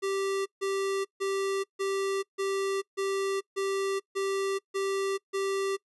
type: tone bursts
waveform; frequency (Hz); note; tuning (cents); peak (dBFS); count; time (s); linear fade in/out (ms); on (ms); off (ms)
square; 390.8; G4; -5; -28; 10; 0.02-5.77; 20; 440; 150
effects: noise-tail reverb RT60 0.1 s tail -23 dB re dry + resampled to 24000 Hz